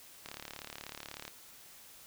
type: click train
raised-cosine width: 0.2 ms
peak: -25 dBFS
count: 38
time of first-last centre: 0.26-1.279 s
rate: 36.3 Hz
effects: white hiss -55 dBFS RMS until 2.06 s